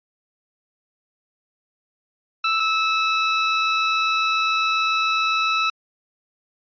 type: tone pair in turn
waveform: 20% pulse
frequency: 1318.5 / 1306.4 Hz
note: E6 / E6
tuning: 0 / -16 cents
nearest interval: unison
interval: 16 cents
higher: first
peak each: -13 dBFS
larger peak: neither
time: 2.44-2.6 / 2.6-5.7 s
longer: second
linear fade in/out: 5 ms
effects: resampled to 11025 Hz